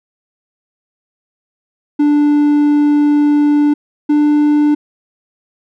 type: tone pair in turn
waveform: triangle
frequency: 293.7 / 296.4 Hz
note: D4 / D4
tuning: 0 / +16 cents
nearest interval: unison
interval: 16 cents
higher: second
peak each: -6 dBFS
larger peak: neither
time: 1.99-3.74 / 4.09-4.75 s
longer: first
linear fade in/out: 10 ms
effects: none